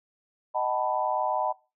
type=chord; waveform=sine; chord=B dominant seventh; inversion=first; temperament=equal with one note detuned; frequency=622.3 / 754.7 / 880 / 987.8 Hz; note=D#5 / F#5 / A5 / B5; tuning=0 / +34 / 0 / 0 cents; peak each=-30 dBFS; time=0.54-1.53 s; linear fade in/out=20 ms; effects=noise-tail reverb RT60 0.3 s tail -22 dB re dry